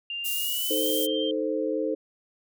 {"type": "tone with pitch glide", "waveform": "sine", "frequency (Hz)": [2794, 3154], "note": ["F7", "G7"], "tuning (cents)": [0, 10], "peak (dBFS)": -30, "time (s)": [0.1, 1.31], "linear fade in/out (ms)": 2, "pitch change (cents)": 210, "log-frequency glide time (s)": [0.32, 0.9]}
{"type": "high-pass noise", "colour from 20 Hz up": "white", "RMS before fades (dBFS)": -30, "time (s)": [0.24, 1.07], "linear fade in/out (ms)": 20, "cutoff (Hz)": 8500, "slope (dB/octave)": 12}
{"type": "chord", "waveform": "sine", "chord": "A diminished", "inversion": "second", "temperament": "equal", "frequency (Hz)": [311.1, 440, 523.3], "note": ["Eb4", "A4", "C5"], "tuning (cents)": [0, 0, 0], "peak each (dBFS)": -29, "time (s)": [0.7, 1.95], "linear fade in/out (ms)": 10}
{"effects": []}